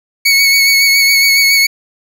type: tone with vibrato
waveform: 25% pulse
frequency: 2217 Hz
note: C#7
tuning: in tune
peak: -3 dBFS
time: 0.25-1.67 s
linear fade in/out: 10 ms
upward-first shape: sine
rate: 7.2 Hz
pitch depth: 24 cents each way
effects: none